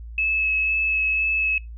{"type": "tone with vibrato", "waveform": "sine", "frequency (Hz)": 2593, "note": "E7", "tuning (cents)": -29, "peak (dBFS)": -19, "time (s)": [0.18, 1.58], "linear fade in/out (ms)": 2, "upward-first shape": "sine", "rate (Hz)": 2, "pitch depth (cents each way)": 10, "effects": ["noise-tail reverb RT60 0.2 s tail -24 dB re dry", "added 57 Hz sine -34 dBFS peak until 1.77 s"]}